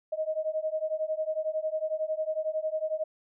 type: beating tone pair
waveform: sine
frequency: 621 / 632 Hz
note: D#5 / D#5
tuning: -3 / +27 cents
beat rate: 11 Hz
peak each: -31 dBFS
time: 0.12-3.04 s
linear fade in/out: 10 ms
effects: none